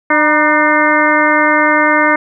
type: harmonic tone with a mistuned harmonic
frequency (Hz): 301.7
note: D4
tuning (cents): +47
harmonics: 1 / 2 / 3 / 4 / 5 / 6 / 7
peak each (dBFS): -16 / -16 / -16 / -16 / -16 / -16 / -16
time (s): 0.1-2.16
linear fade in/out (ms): 5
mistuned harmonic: 3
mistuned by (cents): +72
effects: none